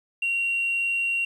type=tone; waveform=sine; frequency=2751 Hz; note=F7; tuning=27 cents flat; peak=-21 dBFS; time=0.22-1.25 s; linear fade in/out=5 ms; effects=tanh soft clip ceiling -19 dBFS + 9-bit